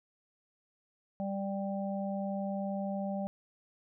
harmonic tone, 196.6 Hz, G3, 5 cents sharp, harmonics 1 / 3 / 4, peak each -34 / -38 / -41 dBFS, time 1.2-3.27 s, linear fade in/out 0 ms, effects none

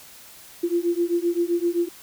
sine beating tone pair, 340.9 / 348.6 Hz, F4 / F4, -42 / -3 cents, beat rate 7.7 Hz, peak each -23 dBFS, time 0.63-1.89 s, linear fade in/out 10 ms, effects white hiss -46 dBFS RMS until 2.02 s

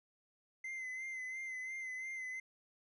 triangle tone with vibrato, 2060 Hz, C7, 28 cents flat, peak -39 dBFS, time 0.64-2.4 s, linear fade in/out 5 ms, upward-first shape sine, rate 2.9 Hz, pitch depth 38 cents each way, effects resampled to 24000 Hz

